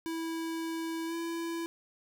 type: tone with pitch glide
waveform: square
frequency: 327.7 to 334 Hz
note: E4 to E4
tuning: -10 to +23 cents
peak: -34 dBFS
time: 0.06-1.66 s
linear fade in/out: 0 ms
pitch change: +33 cents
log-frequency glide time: 1.06-1.14 s
effects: none